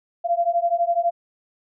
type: beating tone pair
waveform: sine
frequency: 681 / 693 Hz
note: F5 / F5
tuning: -44 / -14 cents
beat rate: 12 Hz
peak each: -21 dBFS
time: 0.24-1.11 s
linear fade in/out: 20 ms
effects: none